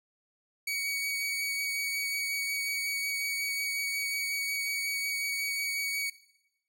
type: tone with vibrato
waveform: sawtooth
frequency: 2251 Hz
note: C#7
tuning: 26 cents sharp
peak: -27 dBFS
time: 0.67-6.1 s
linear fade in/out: 5 ms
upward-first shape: triangle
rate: 5.5 Hz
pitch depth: 12 cents each way
effects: noise-tail reverb RT60 0.9 s tail -19 dB re dry